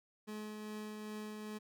30% pulse tone with tremolo, 212.9 Hz, G#3, 43 cents sharp, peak -39 dBFS, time 0.27-1.59 s, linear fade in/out 20 ms, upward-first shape triangle, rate 2.5 Hz, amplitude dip 30%, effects none

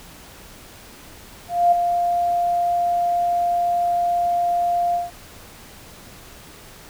sine tone with ADSR envelope, 698.5 Hz, F5, in tune, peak -10 dBFS, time 1.48-5.11 s, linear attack 240 ms, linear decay 8 ms, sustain -7 dB, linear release 170 ms, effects pink hiss -43 dBFS RMS until 6.89 s

